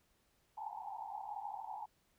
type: band-pass noise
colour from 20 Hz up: pink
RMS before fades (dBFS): -45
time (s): 0.57-1.86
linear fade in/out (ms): 10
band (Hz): 790 to 900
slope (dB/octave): 96
effects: pink hiss -75 dBFS RMS until 2.18 s